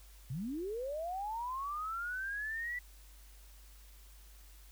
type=linear sweep; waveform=sine; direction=up; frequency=114.5 to 1978 Hz; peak=-36 dBFS; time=0.3-2.79 s; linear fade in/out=5 ms; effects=added 50 Hz sine -54 dBFS peak until 4.71 s + white hiss -62 dBFS RMS until 4.71 s